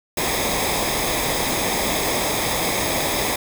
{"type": "noise with comb filter", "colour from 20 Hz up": "pink", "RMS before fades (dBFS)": -22, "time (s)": [0.17, 3.36], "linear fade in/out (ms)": 5, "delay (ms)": 0.69, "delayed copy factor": -0.65, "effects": []}